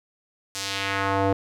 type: tone with band-pass filter sweep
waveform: square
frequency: 98 Hz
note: G2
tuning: in tune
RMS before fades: -25 dBFS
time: 0.55-1.33 s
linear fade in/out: 0 ms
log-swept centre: 6600 to 520 Hz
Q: 1.2
effects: none